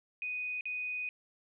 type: tone with dropouts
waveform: sine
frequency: 2489 Hz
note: D#7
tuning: in tune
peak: -34 dBFS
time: 0.22-1.09 s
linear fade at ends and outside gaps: 1 ms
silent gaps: 0.609-0.655 s
effects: none